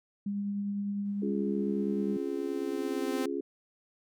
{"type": "tone with tremolo", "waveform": "sine", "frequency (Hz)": 202, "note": "G#3", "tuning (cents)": -48, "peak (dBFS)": -29, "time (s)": [0.26, 2.17], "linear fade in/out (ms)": 5, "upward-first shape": "triangle", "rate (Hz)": 9.9, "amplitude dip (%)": 25}
{"type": "tone with exponential growth", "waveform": "sawtooth", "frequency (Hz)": 260, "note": "C4", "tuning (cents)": -11, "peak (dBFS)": -27, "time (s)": [1.05, 3.26], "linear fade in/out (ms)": 5, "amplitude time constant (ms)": 480}
{"type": "chord", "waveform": "sine", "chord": "Db major", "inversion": "none", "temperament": "just", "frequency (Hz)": [277.2, 346.5, 415.8], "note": ["Db4", "F4", "Ab4"], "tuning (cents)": [0, -14, 2], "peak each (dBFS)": -35, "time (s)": [1.22, 3.41], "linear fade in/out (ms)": 5}
{"effects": []}